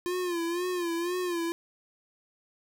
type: tone with vibrato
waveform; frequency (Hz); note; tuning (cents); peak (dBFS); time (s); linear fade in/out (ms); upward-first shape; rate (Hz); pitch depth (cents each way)
square; 349.2; F4; 0; -29; 0.06-1.52; 0; sine; 2; 77
effects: none